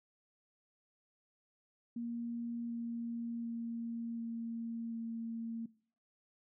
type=tone with pitch steps; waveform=sine; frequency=235.1 / 233.5 / 231.9 / 230.3 / 228.7 Hz; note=A#3 / A#3 / A#3 / A#3 / A#3; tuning=+15 / +3 / -9 / -21 / -33 cents; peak=-37 dBFS; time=1.96-5.66 s; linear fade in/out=5 ms; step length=740 ms; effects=noise-tail reverb RT60 0.5 s tail -21 dB re dry